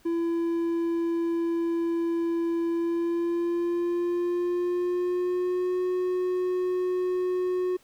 triangle tone with pitch glide, 336.2 to 364.5 Hz, E4 to F#4, +34 to -26 cents, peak -22 dBFS, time 0.05-7.77 s, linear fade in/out 10 ms, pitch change +140 cents, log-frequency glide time 2.68-5.81 s, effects pink hiss -60 dBFS RMS until 7.83 s

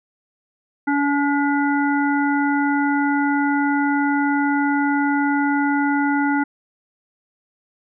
harmonic tone with a mistuned harmonic, 284.7 Hz, C#4, 46 cents sharp, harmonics 1 / 3 / 5 / 7, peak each -18 / -23 / -24 / -30 dBFS, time 0.87-6.44 s, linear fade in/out 10 ms, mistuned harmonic 5, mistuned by +18 cents, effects none

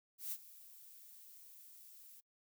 violet noise with ADSR envelope, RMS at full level -40 dBFS, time 0.18-2.21 s, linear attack 140 ms, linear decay 49 ms, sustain -18 dB, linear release 17 ms, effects noise-tail reverb RT60 0.1 s tail -25 dB re dry

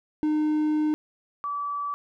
triangle / sine tone pair in turn, 305.2 / 1152.3 Hz, D#4 / D6, -33 / -33 cents, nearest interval octave + major seventh, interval 2300 cents, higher second, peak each -19 / -27 dBFS, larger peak first, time 0.23-0.94 / 1.44-1.94 s, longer first, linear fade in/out 0 ms, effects none

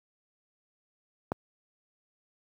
click, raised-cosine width 1 ms, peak -14 dBFS, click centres 1.319 s, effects high-pass 80 Hz 12 dB/octave + 9-bit

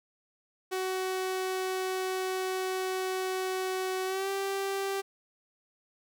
sawtooth tone with pitch glide, 374.6 to 391.4 Hz, F#4 to G4, +21 to -3 cents, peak -26 dBFS, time 0.71-5.02 s, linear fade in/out 20 ms, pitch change +76 cents, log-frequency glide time 4.05-4.29 s, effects none

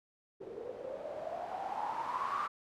blue noise with low-pass filter sweep, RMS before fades -39 dBFS, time 0.4-2.48 s, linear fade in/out 20 ms, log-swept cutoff 410 to 1200 Hz, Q 9.9, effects none

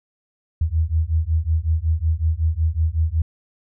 sine beating tone pair, 77.78 / 83.18 Hz, D#2 / E2, 0 / +16 cents, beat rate 5.4 Hz, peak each -20 dBFS, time 0.61-3.22 s, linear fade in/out 5 ms, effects none

